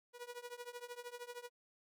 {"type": "tone with tremolo", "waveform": "sawtooth", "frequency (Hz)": 485, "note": "B4", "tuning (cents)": -31, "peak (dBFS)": -39, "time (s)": [0.13, 1.5], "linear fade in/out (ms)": 50, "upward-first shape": "triangle", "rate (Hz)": 13, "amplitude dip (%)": 95, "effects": []}